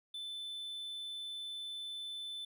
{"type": "tone", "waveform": "triangle", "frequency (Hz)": 3520, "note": "A7", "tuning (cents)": 0, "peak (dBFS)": -39, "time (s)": [0.14, 2.45], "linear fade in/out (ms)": 5, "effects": []}